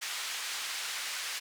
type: band-pass noise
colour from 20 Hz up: pink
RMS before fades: -37 dBFS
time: 0.01-1.4 s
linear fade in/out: 20 ms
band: 1700 to 8400 Hz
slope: 12 dB/octave
effects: none